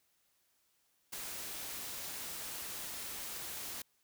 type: noise with ADSR envelope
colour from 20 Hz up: white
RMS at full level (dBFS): -40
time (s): 1.12-3.82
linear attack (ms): 15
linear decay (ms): 6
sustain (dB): -3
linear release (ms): 3
effects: white hiss -75 dBFS RMS until 4.03 s